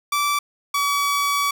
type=tone pair in turn; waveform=sawtooth; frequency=1161 / 1139.7 Hz; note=D6 / C#6; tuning=-20 / +48 cents; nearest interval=unison; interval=32 cents; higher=first; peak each=-15 dBFS; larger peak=neither; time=0.12-0.39 / 0.74-1.51 s; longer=second; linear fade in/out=5 ms; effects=none